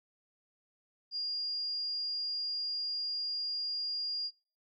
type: tone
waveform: sine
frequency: 4825 Hz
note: D8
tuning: 46 cents sharp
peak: -33 dBFS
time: 1.11-4.31 s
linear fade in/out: 50 ms
effects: noise-tail reverb RT60 0.4 s tail -22 dB re dry + AAC 32 kbps